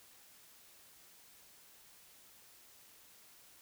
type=silence; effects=white hiss -61 dBFS RMS until 3.61 s